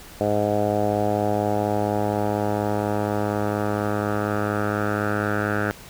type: tone with low-pass filter sweep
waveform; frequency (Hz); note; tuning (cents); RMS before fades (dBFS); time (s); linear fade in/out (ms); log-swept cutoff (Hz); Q
10% pulse; 104.2; G#2; +6; -23; 0.21-5.71; 0; 660 to 1500; 3.5
effects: pink hiss -43 dBFS RMS until 5.89 s